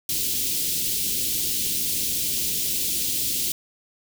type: band-stop noise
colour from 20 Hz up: white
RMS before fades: -25 dBFS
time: 0.09-3.52 s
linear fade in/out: 2 ms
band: 390 to 2900 Hz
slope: 24 dB/octave
effects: none